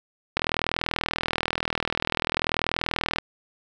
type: click train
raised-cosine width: 0.3 ms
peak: -7 dBFS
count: 115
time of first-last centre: 0.37-3.185 s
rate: 40.5 Hz
effects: none